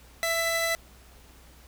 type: tone pair together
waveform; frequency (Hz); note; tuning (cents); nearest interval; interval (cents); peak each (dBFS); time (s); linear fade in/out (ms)
sawtooth; 662.6 / 2000; E5 / B6; +9 / +21; octave + perfect fifth; 1912; -24; 0.23-0.75; 0
effects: added 61 Hz sine -53 dBFS peak until 1.67 s + pink hiss -55 dBFS RMS until 1.67 s